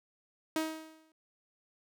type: tone with exponential decay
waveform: sawtooth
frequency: 316.9 Hz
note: D#4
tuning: 32 cents sharp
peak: -24 dBFS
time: 0.56-1.12 s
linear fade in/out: 2 ms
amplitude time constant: 120 ms
effects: none